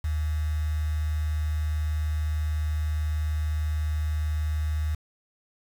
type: tone with quantisation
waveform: sine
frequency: 76.8 Hz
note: D#2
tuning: 22 cents flat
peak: -24 dBFS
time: 0.04-4.95 s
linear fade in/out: 5 ms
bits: 7
effects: none